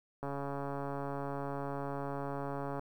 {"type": "click train", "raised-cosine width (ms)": 1, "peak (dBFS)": -25, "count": 360, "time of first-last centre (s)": [0.23, 2.794], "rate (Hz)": 140, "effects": ["10-bit"]}